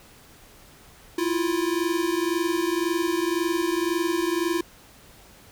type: tone pair together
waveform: square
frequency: 329.7 / 351.6 Hz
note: E4 / F4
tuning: 0 / +12 cents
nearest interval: minor second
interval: 112 cents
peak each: -26 dBFS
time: 1.18-4.61 s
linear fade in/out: 5 ms
effects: pink hiss -51 dBFS RMS until 5.51 s